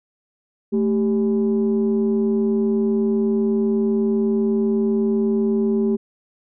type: tone pair together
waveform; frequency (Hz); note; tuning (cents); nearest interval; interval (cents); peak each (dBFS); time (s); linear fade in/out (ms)
sine; 220 / 392; A3 / G4; 0 / 0; minor seventh; 1000; -17 / -19; 0.72-5.97; 20
effects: tanh soft clip ceiling -11 dBFS